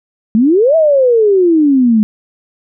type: exponential two-way sweep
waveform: sine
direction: up then down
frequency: 208.5 to 661 to 208.5 Hz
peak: -6 dBFS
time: 0.35-2.03 s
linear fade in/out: 0 ms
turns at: 0.76 s
effects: none